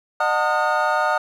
triangle tone cluster, 608 / 738 / 901 / 1238 / 1439 Hz, D#5 / F#5 / A5 / D#6 / F#6, -40 / -5 / +41 / -9 / -49 cents, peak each -22 dBFS, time 0.2-1.18 s, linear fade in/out 5 ms, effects none

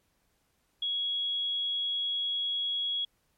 sine tone, 3330 Hz, G#7, 4 cents sharp, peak -28 dBFS, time 0.82-3.05 s, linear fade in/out 5 ms, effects pink hiss -73 dBFS RMS until 3.37 s + MP3 64 kbps

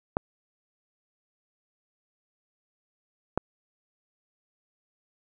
clicks, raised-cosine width 1 ms, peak -10 dBFS, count 2, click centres 0.169 / 3.376 s, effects none

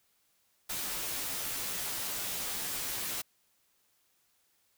white noise with comb filter, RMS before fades -36 dBFS, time 0.69-3.22 s, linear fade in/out 10 ms, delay 13 ms, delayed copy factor -0.85, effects white hiss -72 dBFS RMS until 4.77 s

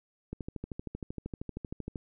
click train, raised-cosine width 3 ms, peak -24 dBFS, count 22, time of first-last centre 0.33-1.958 s, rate 12.9 Hz, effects none

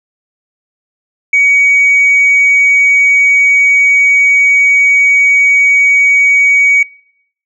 sine tone, 2255 Hz, C#7, 29 cents sharp, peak -4 dBFS, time 1.33-6.83 s, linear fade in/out 5 ms, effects noise-tail reverb RT60 0.7 s tail -24 dB re dry + tanh soft clip ceiling -2 dBFS

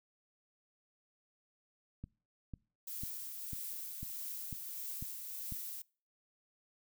click train, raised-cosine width 5 ms, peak -31 dBFS, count 8, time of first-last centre 2.04-5.523 s, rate 2.01 Hz
violet noise with tremolo, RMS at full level -42 dBFS, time 2.87-5.82 s, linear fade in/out 5 ms, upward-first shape triangle, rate 1.6 Hz, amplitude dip 35%
effects noise-tail reverb RT60 0.4 s tail -25 dB re dry

